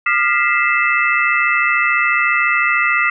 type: tone cluster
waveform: sine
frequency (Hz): 1201 / 1394 / 1953 / 2087 / 2631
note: D6 / F6 / B6 / C7 / E7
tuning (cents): +38 / -4 / -20 / -5 / -4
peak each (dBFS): -19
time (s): 0.06-3.1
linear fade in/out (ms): 5
effects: none